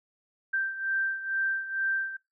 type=beating tone pair; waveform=sine; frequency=1568 / 1570.2 Hz; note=G6 / G6; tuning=0 / +2 cents; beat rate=2.2 Hz; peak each=-28 / -33 dBFS; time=0.53-2.17 s; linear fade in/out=10 ms; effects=noise-tail reverb RT60 0.2 s tail -20 dB re dry